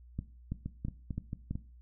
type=two click trains; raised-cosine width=5 ms; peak=-22 / -24 dBFS; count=5 / 5; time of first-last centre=0.19-1.51 / 0.66-1.555 s; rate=3.03 / 4.47 Hz; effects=noise-tail reverb RT60 0.4 s tail -17 dB re dry + added 60 Hz sine -52 dBFS peak until 1.81 s